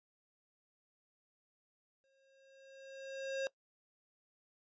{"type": "tone with exponential growth", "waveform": "square", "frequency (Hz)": 539, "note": "C#5", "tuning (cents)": -49, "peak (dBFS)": -34, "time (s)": [2.04, 3.47], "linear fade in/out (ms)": 0, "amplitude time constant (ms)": 310, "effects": ["noise-tail reverb RT60 0.1 s tail -21 dB re dry", "resampled to 16000 Hz"]}